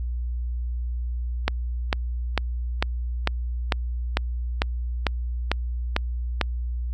click train, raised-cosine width 0.3 ms, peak -4 dBFS, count 12, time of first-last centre 1.48-6.413 s, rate 2.23 Hz, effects added 60 Hz sine -25 dBFS peak until 6.93 s

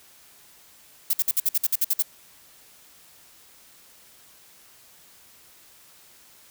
violet noise bursts, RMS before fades -21 dBFS, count 11, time 1.1-2.024 s, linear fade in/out 5 ms, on 34 ms, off 55 ms, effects white hiss -53 dBFS RMS until 6.5 s

